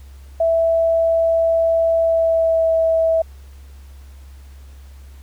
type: tone with pitch glide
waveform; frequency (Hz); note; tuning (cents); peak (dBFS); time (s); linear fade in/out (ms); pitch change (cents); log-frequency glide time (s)
sine; 659.3 to 652.1; E5 to E5; 0 to -19; -13; 0.4-3.22; 5; -19; 2.01-2.71
effects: added 68 Hz sine -37 dBFS peak until 5.22 s + pink hiss -53 dBFS RMS until 5.22 s